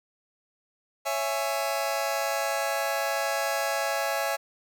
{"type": "chord", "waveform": "sawtooth", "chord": "C# minor", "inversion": "none", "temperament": "just", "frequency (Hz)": [554.4, 665.2, 831.5], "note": ["C#5", "E5", "G#5"], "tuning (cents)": [0, 16, 2], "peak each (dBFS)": [-27, -26, -27], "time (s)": [1.05, 4.37], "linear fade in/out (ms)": 20, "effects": []}